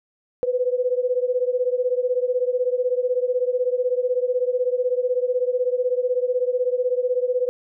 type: beating tone pair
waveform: sine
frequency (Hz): 493.9 / 509.9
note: B4 / C5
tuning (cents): 0 / -45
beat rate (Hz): 16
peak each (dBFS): -21 / -23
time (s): 0.43-7.49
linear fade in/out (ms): 0
effects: none